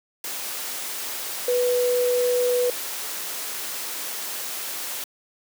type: tone in noise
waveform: sine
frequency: 492.9 Hz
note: B4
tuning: 3 cents flat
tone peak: -18 dBFS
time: 1.48-2.7 s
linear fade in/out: 2 ms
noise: white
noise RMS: -31 dBFS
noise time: 0.24-5.04 s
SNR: +10 dB
effects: high-pass 300 Hz 12 dB/octave